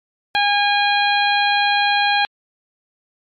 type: harmonic tone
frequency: 816 Hz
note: G#5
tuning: 31 cents flat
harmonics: 1 / 2 / 3 / 4 / 5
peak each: -17 / -20 / -22 / -23 / -24 dBFS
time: 0.35-2.25 s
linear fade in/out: 0 ms
effects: MP3 64 kbps